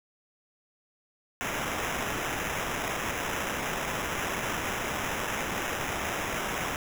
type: noise with sample-and-hold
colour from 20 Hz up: white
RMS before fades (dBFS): -32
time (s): 1.41-6.76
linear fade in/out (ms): 0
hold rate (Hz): 4410
effects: none